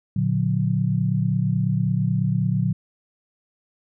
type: chord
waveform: sine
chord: Bb augmented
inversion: none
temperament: just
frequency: 116.54 / 145.68 / 182.1 Hz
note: Bb2 / D3 / F#3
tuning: 0 / -14 / -27 cents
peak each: -23 dBFS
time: 0.16-2.73 s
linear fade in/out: 5 ms
effects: none